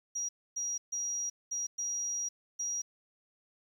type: tone bursts at uneven times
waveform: sine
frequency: 5740 Hz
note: F8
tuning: 47 cents sharp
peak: -32 dBFS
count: 6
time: 0.15-0.29 / 0.56-0.78 / 0.92-1.3 / 1.51-1.67 / 1.78-2.29 / 2.59-2.82 s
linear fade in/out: 10 ms
effects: 10-bit